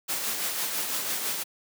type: noise with tremolo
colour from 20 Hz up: white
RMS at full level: -28 dBFS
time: 0.08-1.44 s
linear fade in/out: 20 ms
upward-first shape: triangle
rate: 6 Hz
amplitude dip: 45%
effects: high-pass 200 Hz 12 dB/octave